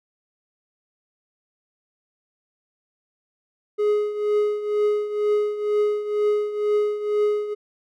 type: tone with tremolo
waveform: triangle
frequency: 418.3 Hz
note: G#4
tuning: 12 cents sharp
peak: -14 dBFS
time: 3.78-7.55 s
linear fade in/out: 20 ms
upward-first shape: triangle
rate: 2.1 Hz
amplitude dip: 75%
effects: none